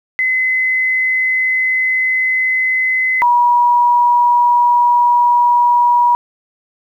sine tone pair in turn, 2037 / 964 Hz, C7 / B5, -47 / -42 cents, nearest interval octave + minor second, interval 1295 cents, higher first, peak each -12 / -8 dBFS, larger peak second, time 0.19-3.22 / 3.22-6.15 s, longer first, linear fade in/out 0 ms, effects 8-bit

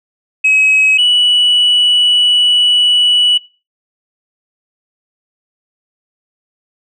sine tone pair in turn, 2550 / 2949 Hz, D#7 / F#7, +42 / -6 cents, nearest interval minor third, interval 252 cents, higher second, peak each -5 dBFS, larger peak neither, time 0.44-0.98 / 0.98-3.38 s, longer second, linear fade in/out 10 ms, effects noise-tail reverb RT60 0.3 s tail -20 dB re dry + tanh soft clip ceiling -5 dBFS

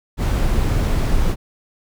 brown noise, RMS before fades -17 dBFS, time 0.17-1.36 s, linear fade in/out 50 ms, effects none

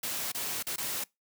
white noise with dropouts, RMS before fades -34 dBFS, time 0.03-1.04 s, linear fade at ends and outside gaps 5 ms, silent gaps 0.319-0.346 / 0.627-0.667 / 0.761-0.78 s, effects noise-tail reverb RT60 0.2 s tail -24 dB re dry + high-pass 100 Hz 12 dB/octave

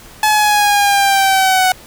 sawtooth linear sweep, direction down, 858 to 740 Hz, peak -6 dBFS, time 0.23-1.72 s, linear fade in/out 2 ms, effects pink hiss -39 dBFS RMS until 1.86 s

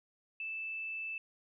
sine tone, 2637 Hz, E7, in tune, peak -37 dBFS, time 0.4-1.18 s, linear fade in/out 2 ms, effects none

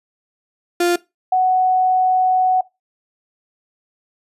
35% pulse / sine tone pair in turn, 349.2 / 742.7 Hz, F4 / F#5, 0 / +6 cents, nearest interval octave + minor second, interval 1306 cents, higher second, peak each -12 dBFS, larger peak neither, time 0.8-0.96 / 1.32-2.61 s, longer second, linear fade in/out 5 ms, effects noise-tail reverb RT60 0.2 s tail -19 dB re dry + resampled to 32000 Hz

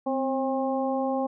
harmonic tone with a mistuned harmonic, 268.1 Hz, C4, 42 cents sharp, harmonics 1 / 2 / 3 / 4, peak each -28 / -28 / -30 / -37 dBFS, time 0.06-1.27 s, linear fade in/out 10 ms, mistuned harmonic 1, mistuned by -47 cents, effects none

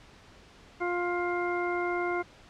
harmonic tone, 352 Hz, F4, 14 cents sharp, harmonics 1 / 2 / 3 / 4 / 6, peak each -30 / -34 / -37 / -36 / -37 dBFS, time 0.8-2.23 s, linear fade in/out 20 ms, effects pink hiss -54 dBFS RMS until 2.49 s + low-pass 5000 Hz 12 dB/octave

